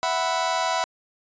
sawtooth chord, E suspended second, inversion none, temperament just, 659.3 / 741.7 / 988.9 Hz, E5 / F#5 / B5, 0 / +4 / +2 cents, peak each -23 / -23 / -21 dBFS, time 0.03-0.84 s, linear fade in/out 0 ms, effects resampled to 16000 Hz

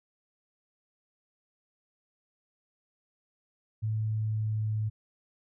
sine tone with pitch glide, 109.1 to 107.97 Hz, A2 to A2, -14 to -32 cents, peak -27 dBFS, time 3.82-4.9 s, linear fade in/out 20 ms, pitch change -18 cents, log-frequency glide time 3.94-4.76 s, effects none

